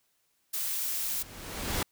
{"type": "noise", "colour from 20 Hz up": "blue", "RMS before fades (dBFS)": -32, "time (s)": [0.53, 1.23], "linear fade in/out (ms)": 10}
{"type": "noise with exponential growth", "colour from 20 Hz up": "pink", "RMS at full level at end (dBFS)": -28, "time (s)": [0.72, 1.83], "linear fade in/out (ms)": 5, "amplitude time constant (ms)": 240}
{"effects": ["white hiss -73 dBFS RMS until 1.91 s"]}